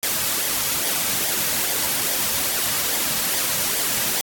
white noise with flanger, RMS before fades -22 dBFS, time 0.03-4.21 s, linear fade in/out 0 ms, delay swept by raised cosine 0.73 to 2.93 ms, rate 2.4 Hz, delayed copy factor -0.5, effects AAC 64 kbps

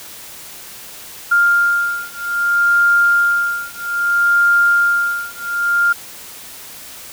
sine beating tone pair, 1401 / 1401.62 Hz, F6 / F6, +5 / +6 cents, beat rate 0.62 Hz, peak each -15 dBFS, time 1.31-5.93 s, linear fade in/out 10 ms, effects white hiss -35 dBFS RMS until 7.12 s

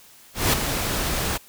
pink noise with ADSR envelope, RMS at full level -17 dBFS, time 0.34-1.38 s, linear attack 190 ms, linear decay 12 ms, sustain -8 dB, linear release 15 ms, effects white hiss -50 dBFS RMS until 1.48 s

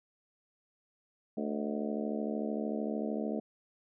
harmonic tone with a mistuned harmonic, 73.3 Hz, D2, 3 cents flat, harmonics 3 / 4 / 5 / 6 / 7 / 8 / 9 / 10, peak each -35 / -39 / -43 / -40 / -44 / -45 / -42 / -49 dBFS, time 1.37-3.4 s, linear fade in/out 5 ms, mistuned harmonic 9, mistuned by -63 cents, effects none

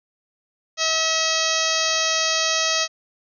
harmonic tone, 643 Hz, E5, 43 cents flat, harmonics 1 / 2 / 3 / 4 / 5 / 6 / 7 / 8 / 9 / 10, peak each -28 / -28 / -28 / -28 / -28 / -28 / -28 / -28 / -28 / -28 dBFS, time 0.77-2.88 s, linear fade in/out 50 ms, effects none

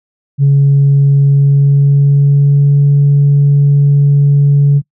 sine tone with pitch glide, 140 to 142.36 Hz, C#3 to C#3, +18 to +46 cents, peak -3 dBFS, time 0.38-4.82 s, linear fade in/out 50 ms, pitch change +28 cents, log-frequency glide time 1.28-2.83 s, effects noise-tail reverb RT60 0.1 s tail -24 dB re dry + tanh soft clip ceiling -2 dBFS

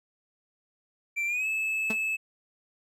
triangle tone with pitch glide, 2349 to 2606 Hz, D7 to E7, 0 to -20 cents, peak -25 dBFS, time 1.16-2.17 s, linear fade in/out 20 ms, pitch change +180 cents, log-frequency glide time 1.26-1.47 s
sawtooth tone with exponential decay, 219.2 Hz, A3, 6 cents flat, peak -23 dBFS, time 1.9-1.98 s, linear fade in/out 5 ms, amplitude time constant 16 ms
effects none

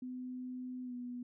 sine tone with pitch glide, 252.7 to 245.6 Hz, B3 to B3, +40 to -9 cents, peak -40 dBFS, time 0.02-1.23 s, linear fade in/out 5 ms, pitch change -49 cents, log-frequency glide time 0.83-0.94 s, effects none

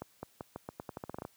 accelerating click train, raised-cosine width 1 ms, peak -25 dBFS, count 14, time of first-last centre 0.02-1.251 s, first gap 210 ms, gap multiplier 0.85, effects white hiss -66 dBFS RMS until 1.36 s + high-pass 80 Hz 12 dB/octave

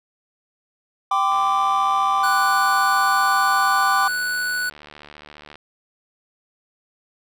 triangle chord, G suspended fourth, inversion none, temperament equal with one note detuned, 784 / 1019.7 / 1174.7 Hz, G5 / C6 / D6, 0 / -45 / 0 cents, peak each -20 / -22 / -17 dBFS, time 1.11-4.08 s, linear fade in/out 5 ms
click train, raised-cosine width 0.3 ms, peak -24 dBFS, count 317, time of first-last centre 1.32-5.556 s, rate 74.6 Hz
square tone, 1480 Hz, F#6, in tune, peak -22 dBFS, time 2.23-4.7 s, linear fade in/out 10 ms
effects none

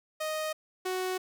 sawtooth tone pair in turn, 622.3 / 370.7 Hz, D#5 / F#4, 0 / +3 cents, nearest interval major sixth, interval 897 cents, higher first, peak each -27 / -26 dBFS, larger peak second, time 0.2-0.53 / 0.85-1.18 s, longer neither, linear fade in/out 10 ms, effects none

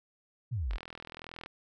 sine exponential sweep, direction down, 134.9 to 37.28 Hz, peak -30 dBFS, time 0.51-0.78 s, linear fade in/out 20 ms
click train, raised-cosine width 0.3 ms, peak -27 dBFS, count 32, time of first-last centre 0.71-1.461 s, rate 41.3 Hz
effects none

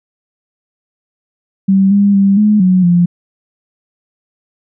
sine tone with pitch steps, 193.5 / 201.4 / 196.9 / 210.9 / 184.3 / 174.6 Hz, G3 / G3 / G3 / G#3 / F#3 / F3, -22 / +47 / +8 / +27 / -7 / 0 cents, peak -6 dBFS, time 1.68-3.06 s, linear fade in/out 10 ms, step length 230 ms, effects none

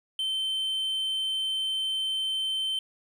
triangle tone, 3094 Hz, G7, 23 cents flat, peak -25 dBFS, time 0.19-2.79 s, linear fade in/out 2 ms, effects none

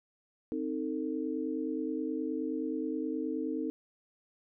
sine chord, A diminished, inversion first, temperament equal with one note detuned, 261.6 / 311.1 / 449.5 Hz, C4 / Eb4 / A4, 0 / 0 / +37 cents, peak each -36 / -34 / -38 dBFS, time 0.52-3.7 s, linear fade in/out 0 ms, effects none

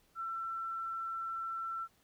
sine tone, 1343 Hz, E6, 32 cents sharp, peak -36 dBFS, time 0.15-1.88 s, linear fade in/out 50 ms, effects pink hiss -70 dBFS RMS until 2.03 s

